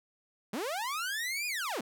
sawtooth linear two-way sweep, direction up then down, 180 to 2489 to 180 Hz, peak -29 dBFS, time 0.53-1.81 s, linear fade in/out 5 ms, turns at 1.47 s, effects none

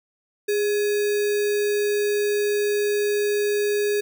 sine tone with sample-and-hold, 412.9 Hz, G#4, 10 cents flat, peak -19 dBFS, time 0.48-4.01 s, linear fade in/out 10 ms, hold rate 2100 Hz, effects none

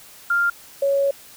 sine tone pair in turn, 1396.9 / 556 Hz, F6 / C#5, 0 / +5 cents, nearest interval octave + major third, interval 1595 cents, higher first, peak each -16 dBFS, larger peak neither, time 0.3-0.5 / 0.82-1.11 s, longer second, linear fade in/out 5 ms, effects white hiss -45 dBFS RMS until 1.36 s

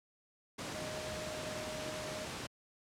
sine tone in noise, 619 Hz, D#5, 9 cents flat, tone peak -43 dBFS, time 0.74-2.25 s, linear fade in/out 10 ms, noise pink, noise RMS -41 dBFS, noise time 0.58-2.47 s, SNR -5 dB, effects high-pass 100 Hz 12 dB/octave + low-pass 8000 Hz 12 dB/octave

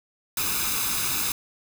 white noise with comb filter, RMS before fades -26 dBFS, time 0.37-1.32 s, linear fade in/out 2 ms, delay 0.79 ms, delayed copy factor +0.65, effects none

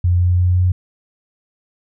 sine tone with pitch steps, 88.5 / 89.22 / 89.94 / 90.67 Hz, F2 / F2 / F#2 / F#2, +23 / +38 / -49 / -35 cents, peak -11 dBFS, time 0.04-0.72 s, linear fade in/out 5 ms, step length 170 ms, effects none

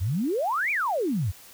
sine exponential two-way sweep, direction up then down, 81.1 to 2481 to 81.1 Hz, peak -23 dBFS, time 0-1.32 s, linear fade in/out 20 ms, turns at 0.71 s, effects white hiss -49 dBFS RMS until 1.53 s

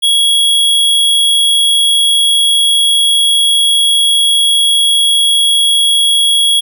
square tone, 3325 Hz, G#7, 1 cent sharp, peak -8 dBFS, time 0.02-6.61 s, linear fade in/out 20 ms, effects none

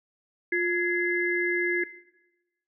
sine tone cluster, 352.8 / 1679 / 2066 Hz, F4 / G#6 / C7, +18 / +18 / -22 cents, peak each -27 dBFS, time 0.52-1.84 s, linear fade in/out 5 ms, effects noise-tail reverb RT60 1.0 s tail -17 dB re dry

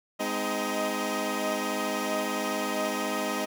15% pulse tone cluster, 207.5 / 256.4 / 312 / 627 Hz, G#3 / C4 / D#4 / D#5, -1 / -35 / +5 / +13 cents, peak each -27 dBFS, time 0.19-3.46 s, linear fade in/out 20 ms, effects none

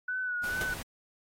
sine tone with vibrato, 1480 Hz, F#6, in tune, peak -30 dBFS, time 0.08-0.74 s, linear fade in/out 5 ms, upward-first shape sine, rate 2.3 Hz, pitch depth 40 cents each way
pink noise, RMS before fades -41 dBFS, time 0.43-0.83 s, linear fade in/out 10 ms
pink noise with exponential decay, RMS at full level -32 dBFS, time 0.61-0.71 s, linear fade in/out 1 ms, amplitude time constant 21 ms
effects AAC 48 kbps

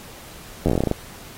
slowing click train, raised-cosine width 2 ms, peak -6 dBFS, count 12, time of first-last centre 0.66-0.913 s, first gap 11 ms, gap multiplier 1.14, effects pink hiss -42 dBFS RMS until 1.37 s + AAC 48 kbps

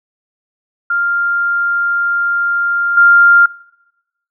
sine tone with level steps, 1396.9 Hz, F6, in tune, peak -12 / -4 dBFS, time 0.9-3.46 s, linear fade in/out 5 ms, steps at 2.97 s, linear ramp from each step 5 ms, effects noise-tail reverb RT60 1.0 s tail -24 dB re dry

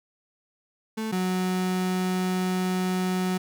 35% pulse tone pair in turn, 220 / 184.28 Hz, A3 / F#3, 0 / -7 cents, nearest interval minor third, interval 307 cents, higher first, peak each -26 / -22 dBFS, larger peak second, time 0.97-1.12 / 1.12-3.38 s, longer second, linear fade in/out 10 ms, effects none

